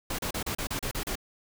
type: noise bursts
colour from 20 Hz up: pink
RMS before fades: -32 dBFS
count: 9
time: 0.1-1.155 s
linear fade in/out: 5 ms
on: 87 ms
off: 34 ms
effects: none